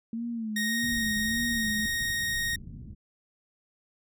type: tone with vibrato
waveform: sine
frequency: 224.1 Hz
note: A3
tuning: 32 cents sharp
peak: -30 dBFS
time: 0.13-1.86 s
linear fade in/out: 2 ms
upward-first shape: sine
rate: 1.7 Hz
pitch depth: 94 cents each way
type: tone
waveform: sawtooth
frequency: 1864.7 Hz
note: A#6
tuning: in tune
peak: -24 dBFS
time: 0.56-2.56 s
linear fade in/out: 5 ms
type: low-pass noise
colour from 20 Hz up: pink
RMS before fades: -41 dBFS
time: 0.82-2.95 s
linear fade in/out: 20 ms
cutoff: 220 Hz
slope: 24 dB/octave
effects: none